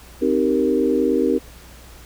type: chord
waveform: sine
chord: C minor seventh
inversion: none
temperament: equal with one note detuned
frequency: 261.6 / 311.1 / 389.1 / 466.2 Hz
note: C4 / Eb4 / G4 / Bb4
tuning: 0 / 0 / -13 / 0 cents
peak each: -21 dBFS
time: 0.21-1.39 s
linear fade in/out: 20 ms
effects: added 60 Hz sine -43 dBFS peak until 2.05 s + pink hiss -45 dBFS RMS until 2.05 s